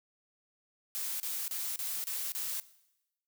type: noise bursts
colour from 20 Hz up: blue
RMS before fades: -36 dBFS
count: 6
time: 0.95-2.6 s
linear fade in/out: 0 ms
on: 250 ms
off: 30 ms
effects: noise-tail reverb RT60 0.9 s tail -18 dB re dry